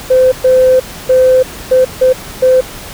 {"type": "tone bursts at uneven times", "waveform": "sine", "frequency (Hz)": 514, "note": "C5", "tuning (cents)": -31, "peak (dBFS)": -3, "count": 6, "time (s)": [[0.1, 0.32], [0.44, 0.8], [1.09, 1.43], [1.71, 1.85], [2.01, 2.13], [2.42, 2.61]], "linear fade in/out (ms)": 10, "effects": ["tanh soft clip ceiling 0 dBFS", "pink hiss -28 dBFS RMS until 2.93 s"]}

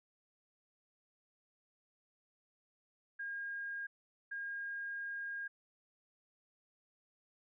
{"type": "tone bursts at uneven times", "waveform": "sine", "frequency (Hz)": 1621, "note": "G#6", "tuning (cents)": -42, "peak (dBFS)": -39, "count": 2, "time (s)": [[3.19, 3.87], [4.31, 5.48]], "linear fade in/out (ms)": 10, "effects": []}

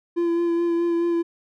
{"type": "tone with vibrato", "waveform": "triangle", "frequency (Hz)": 340.6, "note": "F4", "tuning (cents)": -43, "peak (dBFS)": -17, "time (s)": [0.16, 1.23], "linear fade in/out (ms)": 20, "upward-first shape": "sine", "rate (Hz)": 4.7, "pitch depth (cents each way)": 18, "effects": []}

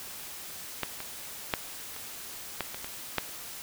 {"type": "clicks", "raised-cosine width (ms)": 0.3, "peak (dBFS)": [-12, -22, -9, -27, -13, -22, -21, -9], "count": 8, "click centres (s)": [0.833, 1.004, 1.538, 1.964, 2.607, 2.745, 2.845, 3.183], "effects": ["white hiss -42 dBFS RMS until 3.62 s"]}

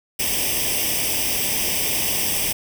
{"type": "noise with comb filter", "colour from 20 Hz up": "white", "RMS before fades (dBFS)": -22, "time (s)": [0.19, 2.53], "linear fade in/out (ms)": 10, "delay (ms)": 0.36, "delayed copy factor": 0.85, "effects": []}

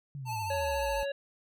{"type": "exponential sweep", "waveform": "sine", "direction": "down", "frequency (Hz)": [146.1, 45.23], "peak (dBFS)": -37, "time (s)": [0.15, 1.03], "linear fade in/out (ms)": 0}
{"type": "tone with vibrato", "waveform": "square", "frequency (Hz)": 880, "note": "A5", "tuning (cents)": 0, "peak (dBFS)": -34, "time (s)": [0.25, 1.06], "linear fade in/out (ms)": 50, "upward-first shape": "triangle", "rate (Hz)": 14, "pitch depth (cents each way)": 49}
{"type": "harmonic tone", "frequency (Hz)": 558, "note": "C#5", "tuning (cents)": 11, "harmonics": [1, 3, 5, 7], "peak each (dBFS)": [-31, -41, -45, -48], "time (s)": [0.5, 1.12], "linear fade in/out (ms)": 5}
{"effects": []}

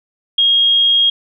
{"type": "tone", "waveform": "sine", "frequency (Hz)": 3261, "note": "G#7", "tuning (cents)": -32, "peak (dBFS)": -9, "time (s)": [0.38, 1.1], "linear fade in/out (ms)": 5, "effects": []}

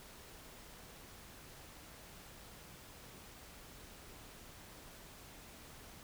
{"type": "silence", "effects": ["pink hiss -55 dBFS RMS until 6.03 s"]}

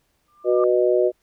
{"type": "tone with exponential growth", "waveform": "sine", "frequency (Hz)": 1191, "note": "D6", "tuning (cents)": 24, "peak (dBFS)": -23, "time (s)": [0.28, 0.64], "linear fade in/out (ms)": 1, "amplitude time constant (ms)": 78}
{"type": "harmonic tone", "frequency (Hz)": 123, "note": "B2", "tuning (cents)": -7, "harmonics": [3, 4, 5], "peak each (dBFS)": [-18, -21, -20], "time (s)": [0.44, 1.12], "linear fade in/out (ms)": 50}
{"effects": ["pink hiss -68 dBFS RMS until 1.22 s"]}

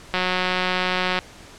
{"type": "click train", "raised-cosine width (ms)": 0.3, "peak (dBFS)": -6, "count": 193, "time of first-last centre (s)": [0.14, 1.189], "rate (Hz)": 183, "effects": ["pink hiss -44 dBFS RMS until 1.58 s", "low-pass 8000 Hz 12 dB/octave"]}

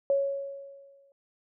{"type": "tone with exponential decay", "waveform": "sine", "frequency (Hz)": 554.4, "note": "C#5", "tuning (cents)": 0, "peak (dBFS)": -20, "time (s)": [0.1, 1.12], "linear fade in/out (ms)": 1, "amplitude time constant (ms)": 220, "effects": []}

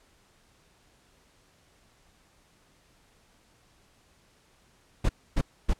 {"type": "noise bursts", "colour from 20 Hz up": "brown", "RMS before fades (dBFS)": -22, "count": 3, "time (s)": [5.04, 5.736], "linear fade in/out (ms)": 10, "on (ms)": 52, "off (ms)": 270, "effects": ["pink hiss -63 dBFS RMS until 5.79 s", "low-pass 10000 Hz 12 dB/octave"]}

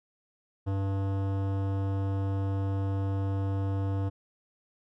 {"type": "tone with hard clipping", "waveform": "sine", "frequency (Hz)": 97.6, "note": "G2", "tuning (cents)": -7, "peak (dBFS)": -29, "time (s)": [0.66, 4.1], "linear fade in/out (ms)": 20, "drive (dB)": 17, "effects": []}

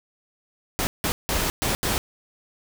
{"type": "noise bursts at uneven times", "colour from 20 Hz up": "pink", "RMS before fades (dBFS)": -24, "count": 5, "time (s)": [[0.79, 0.87], [1.04, 1.12], [1.29, 1.5], [1.62, 1.75], [1.83, 1.98]], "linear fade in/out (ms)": 0, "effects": []}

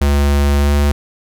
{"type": "tone with pitch glide", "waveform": "square", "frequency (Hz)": [71.2, 72.11], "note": ["C#2", "D2"], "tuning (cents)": [47, -31], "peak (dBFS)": -11, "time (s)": [0.01, 0.92], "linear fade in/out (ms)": 5, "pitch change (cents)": 22, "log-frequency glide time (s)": [0.59, 0.73], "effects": []}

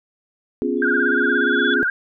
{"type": "chord", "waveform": "sine", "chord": "C# dominant seventh", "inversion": "third", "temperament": "equal with one note detuned", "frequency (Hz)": [250.2, 277.2, 349.2, 415.3], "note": ["B3", "C#4", "E#4", "G#4"], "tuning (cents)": [23, 0, 0, 0], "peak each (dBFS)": -24, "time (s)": [0.62, 1.83], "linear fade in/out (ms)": 0}
{"type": "tone with exponential growth", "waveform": "sine", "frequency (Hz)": 3413, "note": "G#7", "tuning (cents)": 47, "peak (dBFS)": -23, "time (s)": [0.77, 1.74], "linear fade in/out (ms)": 1, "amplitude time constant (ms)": 210}
{"type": "tone with vibrato", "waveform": "sine", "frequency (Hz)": 1515, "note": "F#6", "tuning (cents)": 40, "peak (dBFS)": -17, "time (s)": [0.82, 1.9], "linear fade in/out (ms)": 2, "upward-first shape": "sine", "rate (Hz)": 17, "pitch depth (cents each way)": 110}
{"effects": []}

